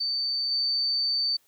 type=tone with level steps; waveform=sine; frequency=4567 Hz; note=D8; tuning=49 cents flat; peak=-25 / -23 dBFS; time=0-1.37 s; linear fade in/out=10 ms; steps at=0.51 s; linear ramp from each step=5 ms; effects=white hiss -65 dBFS RMS until 1.47 s